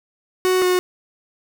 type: tone pair in turn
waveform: 45% pulse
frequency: 370 / 364.1 Hz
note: F#4 / F#4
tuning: 0 / -28 cents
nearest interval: unison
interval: 28 cents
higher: first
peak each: -15 dBFS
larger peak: neither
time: 0.45-0.62 / 0.62-0.79 s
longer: neither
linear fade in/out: 0 ms
effects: none